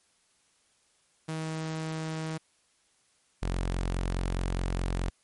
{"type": "tone pair in turn", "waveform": "sawtooth", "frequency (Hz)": [159, 44.79], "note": ["D#3", "F1"], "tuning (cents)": [38, 44], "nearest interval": "octave + minor seventh", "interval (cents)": 2194, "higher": "first", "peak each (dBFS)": [-28, -24], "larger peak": "second", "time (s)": [[1.28, 2.38], [3.42, 5.1]], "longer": "second", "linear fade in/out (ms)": 10, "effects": ["white hiss -68 dBFS RMS until 5.23 s", "MP3 48 kbps"]}